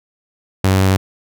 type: tone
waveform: sawtooth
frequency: 95.3 Hz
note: G2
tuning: 48 cents flat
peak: -7 dBFS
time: 0.64-0.97 s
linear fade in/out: 5 ms
effects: none